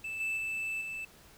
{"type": "tone with level steps", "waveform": "triangle", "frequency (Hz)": 2637, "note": "E7", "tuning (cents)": 0, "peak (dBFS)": [-34, -29, -31, -35], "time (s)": [0.04, 1.05], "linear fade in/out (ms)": 5, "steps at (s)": [0.2, 0.37, 0.81], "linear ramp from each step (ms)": 5, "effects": ["pink hiss -57 dBFS RMS until 1.37 s"]}